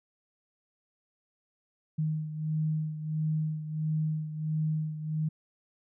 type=beating tone pair; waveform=sine; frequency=155.2 / 156.7 Hz; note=D#3 / D#3; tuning=-4 / +13 cents; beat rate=1.5 Hz; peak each=-29 / -35 dBFS; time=1.98-5.29 s; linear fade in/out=10 ms; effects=none